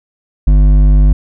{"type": "tone with hard clipping", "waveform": "sine", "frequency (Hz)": 50, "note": "G1", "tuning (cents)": 35, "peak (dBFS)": -6, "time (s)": [0.47, 1.13], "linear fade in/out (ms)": 5, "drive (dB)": 9, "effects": []}